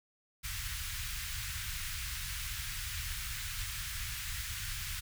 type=band-stop noise; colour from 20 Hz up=pink; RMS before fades=-39 dBFS; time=0.43-5.01 s; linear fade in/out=20 ms; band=110 to 1500 Hz; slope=24 dB/octave; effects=none